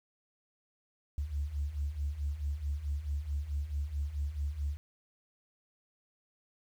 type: beating tone pair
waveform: sine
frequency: 69.3 / 73.9 Hz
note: C#2 / D2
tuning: 0 / +11 cents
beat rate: 4.6 Hz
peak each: -37 / -33 dBFS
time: 1.18-4.77 s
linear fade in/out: 0 ms
effects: tanh soft clip ceiling -25 dBFS + 10-bit